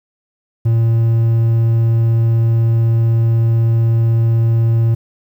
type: tone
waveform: triangle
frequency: 114.5 Hz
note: A#2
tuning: 31 cents flat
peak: -8 dBFS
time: 0.65-4.95 s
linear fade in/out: 10 ms
effects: 8-bit